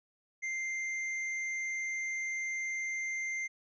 triangle tone with tanh clipping, 2093 Hz, C7, in tune, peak -35 dBFS, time 0.42-3.48 s, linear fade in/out 20 ms, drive 14 dB, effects resampled to 16000 Hz

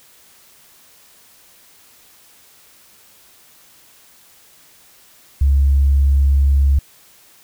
sine tone, 69.3 Hz, C#2, in tune, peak -9 dBFS, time 5.41-6.79 s, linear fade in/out 5 ms, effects tanh soft clip ceiling -6 dBFS + white hiss -49 dBFS RMS until 7.43 s

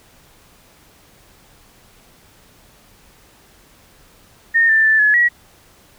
sine tone with pitch steps, 1834 / 1776 / 1761 / 1704 / 1919 Hz, A#6 / A6 / A6 / G#6 / A#6, -29 / +16 / +1 / +44 / +50 cents, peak -10 dBFS, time 4.54-5.29 s, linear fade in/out 20 ms, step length 150 ms, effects pink hiss -50 dBFS RMS until 5.98 s

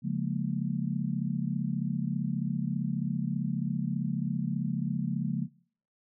sine chord, Bb minor seventh, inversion first, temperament just, 139.85 / 174.81 / 209.8 / 233.1 Hz, Db3 / F3 / Ab3 / Bb3, +16 / +2 / +18 / 0 cents, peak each -33 / -32 / -34 / -35 dBFS, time 0.02-5.48 s, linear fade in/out 50 ms, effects noise-tail reverb RT60 0.5 s tail -21 dB re dry

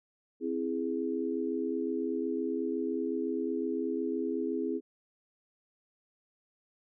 sine chord, C augmented, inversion none, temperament equal, 261.6 / 329.6 / 415.3 Hz, C4 / E4 / G#4, 0 / 0 / 0 cents, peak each -34 dBFS, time 0.4-4.81 s, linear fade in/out 50 ms, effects none

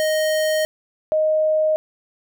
square / sine tone pair in turn, 622.3 / 622.3 Hz, D#5 / D#5, 0 / 0 cents, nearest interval unison, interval 0 cents, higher neither, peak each -18 / -15 dBFS, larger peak second, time 0-0.65 / 1.12-1.76 s, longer first, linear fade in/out 0 ms, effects none

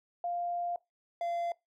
sine / triangle tone pair in turn, 698.5 / 687.3 Hz, F5 / F5, 0 / -28 cents, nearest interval unison, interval 28 cents, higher first, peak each -31 / -29 dBFS, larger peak second, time 0.24-0.76 / 1.21-1.52 s, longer first, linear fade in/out 2 ms, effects noise-tail reverb RT60 0.2 s tail -22 dB re dry

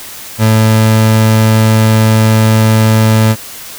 30% pulse tone, 110 Hz, A2, in tune, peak -3 dBFS, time 0.38-3.36 s, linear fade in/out 50 ms, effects white hiss -28 dBFS RMS until 3.78 s

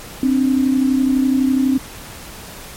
sine tone pair together, 261.7 / 293.7 Hz, C4 / D4, 0 / 0 cents, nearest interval major second, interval 200 cents, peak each -13 / -20 dBFS, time 0.23-1.78 s, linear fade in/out 2 ms, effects pink hiss -35 dBFS RMS until 2.76 s + MP3 64 kbps

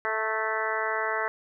harmonic tone with a mistuned harmonic, 219.2 Hz, A3, 6 cents flat, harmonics 2 / 3 / 4 / 5 / 6 / 7 / 8 / 9, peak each -34 / -34 / -34 / -34 / -34 / -34 / -34 / -34 dBFS, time 0.05-1.28 s, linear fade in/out 0 ms, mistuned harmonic 4, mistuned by +15 cents, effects none

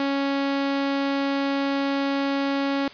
sawtooth tone, 277.2 Hz, C#4, in tune, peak -18 dBFS, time 0-2.88 s, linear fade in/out 2 ms, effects white hiss -44 dBFS RMS until 2.93 s + resampled to 11025 Hz

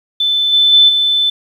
sine tone with level steps, 3520 Hz, A7, in tune, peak -11 / -7 / -4 / -10 dBFS, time 0.2-1.3 s, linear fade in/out 5 ms, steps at 0.52 / 0.72 / 0.88 s, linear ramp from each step 20 ms, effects 7-bit

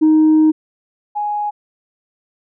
sine tone pair in turn, 311.8 / 832.4 Hz, D#4 / G#5, +4 / +4 cents, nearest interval octave + perfect fourth, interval 1700 cents, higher second, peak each -6 / -17 dBFS, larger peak first, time 0.01-0.52 / 1.15-1.51 s, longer first, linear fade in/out 20 ms, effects tanh soft clip ceiling -6 dBFS

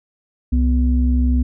sine tone pair together, 65.34 / 246.9 Hz, C2 / B3, -2 / 0 cents, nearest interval octave + major seventh, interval 2302 cents, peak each -13 / -19 dBFS, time 0.52-1.43 s, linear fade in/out 10 ms, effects tanh soft clip ceiling -5 dBFS

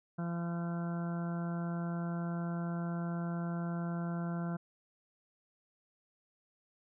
harmonic tone, 170.7 Hz, F3, 39 cents flat, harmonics 1 / 2 / 3 / 4 / 5 / 6 / 7 / 8 / 9, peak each -34 / -46 / -51 / -46 / -55 / -52 / -60 / -49 / -54 dBFS, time 0.18-4.57 s, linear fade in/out 10 ms, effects none

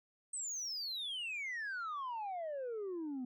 sine exponential sweep, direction down, 8372 to 244 Hz, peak -36 dBFS, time 0.33-3.25 s, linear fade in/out 5 ms, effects tanh soft clip ceiling -37 dBFS

